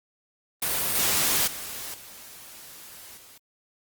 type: noise with level steps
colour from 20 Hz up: white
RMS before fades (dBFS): -26 / -23 / -36 / -45 / -50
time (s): 0.62-3.38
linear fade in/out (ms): 5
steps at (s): 0.95 / 1.47 / 1.94 / 3.17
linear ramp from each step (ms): 2
effects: Opus 32 kbps